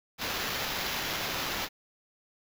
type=noise with sample-and-hold; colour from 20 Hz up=white; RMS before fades=-33 dBFS; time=0.18-1.69 s; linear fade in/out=50 ms; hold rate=8820 Hz; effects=none